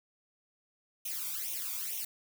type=noise with flanger; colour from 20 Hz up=blue; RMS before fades=-37 dBFS; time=1.05-2.05 s; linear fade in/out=5 ms; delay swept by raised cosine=0.32 to 0.88 ms; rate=2.2 Hz; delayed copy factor=+0.85; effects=none